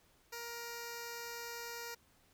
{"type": "tone with notch filter", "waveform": "5% pulse", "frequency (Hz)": 470, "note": "A#4", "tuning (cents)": 14, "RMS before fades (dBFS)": -45, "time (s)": [0.32, 1.95], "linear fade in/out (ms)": 10, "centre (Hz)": 3300, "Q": 1.3, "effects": ["pink hiss -69 dBFS RMS until 2.33 s"]}